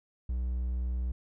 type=tone; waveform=triangle; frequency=61.74 Hz; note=B1; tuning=in tune; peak=-27 dBFS; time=0.29-1.12 s; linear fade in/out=5 ms; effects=none